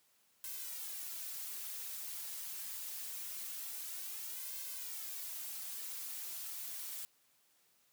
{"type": "noise with flanger", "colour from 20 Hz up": "blue", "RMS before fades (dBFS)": -44, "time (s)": [0.44, 7.05], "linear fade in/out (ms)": 0, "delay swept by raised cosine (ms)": [1.9, 6.1], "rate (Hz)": 0.24, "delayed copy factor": 0.95, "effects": ["white hiss -72 dBFS RMS until 7.92 s", "high-pass 100 Hz 12 dB/octave"]}